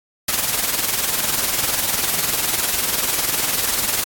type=noise with tremolo; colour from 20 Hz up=white; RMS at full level=-17 dBFS; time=0.28-4.04 s; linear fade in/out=5 ms; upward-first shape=triangle; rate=20 Hz; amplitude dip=65%; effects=AAC 64 kbps